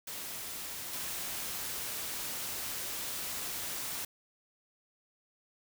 white noise with level steps, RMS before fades -41 / -38 dBFS, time 0.07-4.05 s, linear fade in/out 5 ms, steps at 0.93 s, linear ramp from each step 2 ms, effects none

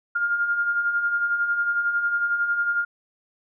sine beating tone pair, 1400 / 1411 Hz, F6 / F6, +4 / +17 cents, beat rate 11 Hz, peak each -30 / -21 dBFS, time 0.15-2.85 s, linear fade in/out 10 ms, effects none

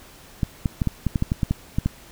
clicks, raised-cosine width 5 ms, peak -8 dBFS, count 12, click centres 0.432 / 0.658 / 0.818 / 0.873 / 1.067 / 1.158 / 1.224 / 1.319 / 1.432 / 1.51 / 1.785 / 1.86 s, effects pink hiss -47 dBFS RMS until 2.11 s

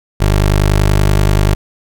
20% pulse tone, 50.4 Hz, G1, 49 cents sharp, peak -4 dBFS, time 0.2-1.55 s, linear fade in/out 10 ms, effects none

